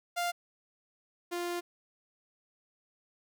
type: tone pair in turn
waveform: sawtooth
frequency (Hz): 698.5 / 349.2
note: F5 / F4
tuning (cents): 0 / 0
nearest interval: octave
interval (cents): 1200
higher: first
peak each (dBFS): -26 / -29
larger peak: first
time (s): 0.16-0.32 / 1.31-1.61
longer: second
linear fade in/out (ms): 20
effects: none